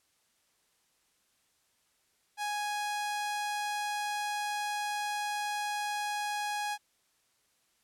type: tone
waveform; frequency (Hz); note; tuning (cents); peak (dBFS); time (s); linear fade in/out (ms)
sawtooth; 830.6; G#5; 0; -28; 2.37-6.78; 50
effects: white hiss -72 dBFS RMS until 7.83 s + low-pass 11000 Hz 12 dB/octave